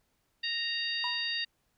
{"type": "harmonic tone", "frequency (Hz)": 930, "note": "A#5", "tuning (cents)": -4, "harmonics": [2, 3, 4, 5], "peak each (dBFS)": [-36, -36, -36, -36], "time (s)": [0.43, 1.45], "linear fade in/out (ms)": 10}
{"type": "tone with exponential decay", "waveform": "triangle", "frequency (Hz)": 976, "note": "B5", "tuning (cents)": -21, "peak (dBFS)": -30, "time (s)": [1.04, 1.36], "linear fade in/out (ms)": 1, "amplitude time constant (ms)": 68}
{"effects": ["pink hiss -75 dBFS RMS until 1.77 s"]}